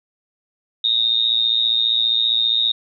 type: tone with amplitude modulation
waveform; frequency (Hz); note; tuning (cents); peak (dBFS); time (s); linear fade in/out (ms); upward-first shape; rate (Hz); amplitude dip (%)
sine; 3712; A#7; -8; -11; 0.84-2.72; 5; sine; 115; 90
effects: none